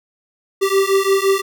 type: beating tone pair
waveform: square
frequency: 387 / 392.8 Hz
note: G4 / G4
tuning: -22 / +4 cents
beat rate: 5.8 Hz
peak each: -17 dBFS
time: 0.61-1.42 s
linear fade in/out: 20 ms
effects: none